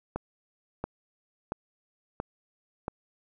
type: click train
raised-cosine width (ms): 1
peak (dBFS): -17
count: 5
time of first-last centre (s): 0.16-2.881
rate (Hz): 1.47
effects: none